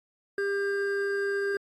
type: tone pair together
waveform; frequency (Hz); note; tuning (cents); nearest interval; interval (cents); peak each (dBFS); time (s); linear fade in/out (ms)
triangle; 399 / 1597; G4 / G6; +31 / +32; 2 octaves; 2401; -25 / -30; 0.38-1.57; 2
effects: AAC 48 kbps